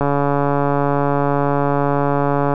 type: click train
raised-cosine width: 1 ms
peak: -4 dBFS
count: 360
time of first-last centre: 0.01-2.538 s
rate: 142 Hz
effects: none